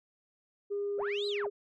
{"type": "tone with pitch glide", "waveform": "sine", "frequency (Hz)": [405.5, 408.3], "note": ["G#4", "G#4"], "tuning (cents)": [-41, -29], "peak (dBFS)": -30, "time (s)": [0.7, 1.5], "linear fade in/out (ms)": 20, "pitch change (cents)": 12, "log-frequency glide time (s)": [0.94, 1.29]}
{"type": "linear two-way sweep", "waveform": "sine", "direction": "up then down", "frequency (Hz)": [411.9, 4186, 499.9], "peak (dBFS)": -34, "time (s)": [0.98, 1.47], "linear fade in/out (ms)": 2, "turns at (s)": 1.27}
{"effects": ["tanh soft clip ceiling -26 dBFS"]}